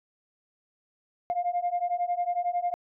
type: beating tone pair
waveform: sine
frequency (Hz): 699 / 710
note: F5 / F5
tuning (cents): +1 / +28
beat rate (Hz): 11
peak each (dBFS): -28 / -27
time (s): 1.3-2.74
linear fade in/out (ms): 0
effects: tanh soft clip ceiling -20 dBFS